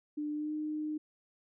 sine tone with pitch glide, 298.4 to 305.2 Hz, D4 to D#4, +28 to -33 cents, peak -33 dBFS, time 0.17-0.98 s, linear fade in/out 10 ms, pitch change +39 cents, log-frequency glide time 0.32-0.53 s, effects none

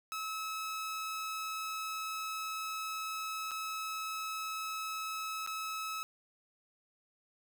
sawtooth tone with dropouts, 1294 Hz, E6, 32 cents flat, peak -33 dBFS, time 0.12-6.03 s, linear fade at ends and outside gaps 0 ms, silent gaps 3.51-3.516 / 5.464-5.474 s, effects none

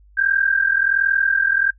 sine tone pair together, 1568 / 1609.3 Hz, G6 / G6, 0 / +45 cents, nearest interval unison, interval 45 cents, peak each -18 dBFS, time 0.17-1.71 s, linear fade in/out 10 ms, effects noise-tail reverb RT60 0.1 s tail -19 dB re dry + added 50 Hz sine -47 dBFS peak until 1.78 s

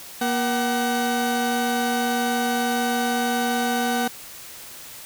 30% pulse tone pair together, 238.1 / 756 Hz, A#3 / F#5, +37 / +37 cents, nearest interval octave + minor sixth, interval 2000 cents, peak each -21 dBFS, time 0.21-4.08 s, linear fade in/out 5 ms, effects white hiss -40 dBFS RMS until 5.05 s

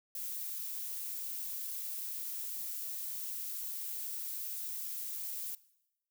violet noise, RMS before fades -40 dBFS, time 0.15-5.55 s, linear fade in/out 2 ms, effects noise-tail reverb RT60 0.9 s tail -20 dB re dry

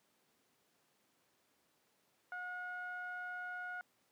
sawtooth tone with low-pass filter, 723 Hz, F#5, 40 cents flat, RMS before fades -44 dBFS, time 2.32-3.81 s, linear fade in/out 0 ms, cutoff 1500 Hz, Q 5.2, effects pink hiss -75 dBFS RMS until 4.11 s + high-pass 200 Hz 12 dB/octave

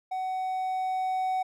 triangle tone with level ramp, 750 Hz, F#5, 23 cents sharp, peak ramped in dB -27 to -23 dBFS, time 0.11-1.43 s, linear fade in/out 10 ms, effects none

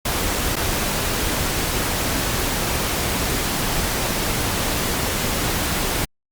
pink noise with dropouts, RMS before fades -22 dBFS, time 0.05-6.05 s, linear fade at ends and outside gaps 5 ms, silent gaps 0.557-0.564 s, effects Opus 48 kbps

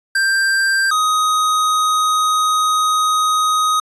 square tone pair in turn, 1579 / 1253.3 Hz, G6 / D#6, +12 / +12 cents, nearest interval major third, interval 400 cents, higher first, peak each -14 dBFS, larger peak neither, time 0.15-0.91 / 0.91-3.8 s, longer second, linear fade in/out 5 ms, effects resampled to 24000 Hz

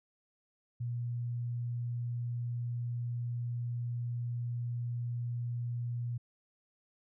sine tone, 120 Hz, B2, 49 cents flat, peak -33 dBFS, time 0.8-6.18 s, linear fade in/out 10 ms, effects none

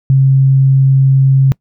sine tone, 134.6 Hz, C3, 49 cents sharp, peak -5 dBFS, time 0.1-1.52 s, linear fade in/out 0 ms, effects noise-tail reverb RT60 0.1 s tail -24 dB re dry

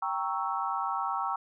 sine chord, G diminished seventh, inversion none, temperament equal, 784 / 932.3 / 1108.7 / 1318.5 Hz, G5 / Bb5 / Db6 / Fb6, 0 / 0 / 0 / 0 cents, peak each -34 dBFS, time 0.02-1.36 s, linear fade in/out 5 ms, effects none

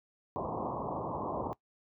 white low-pass noise, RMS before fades -36 dBFS, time 0.36-1.53 s, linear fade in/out 0 ms, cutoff 1100 Hz, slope 96 dB/octave, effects noise-tail reverb RT60 0.1 s tail -20 dB re dry + high-pass 80 Hz 12 dB/octave

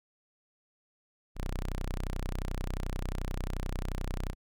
sawtooth tone, 31.36 Hz, B0, 27 cents sharp, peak -28 dBFS, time 1.35-4.35 s, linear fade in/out 50 ms, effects none

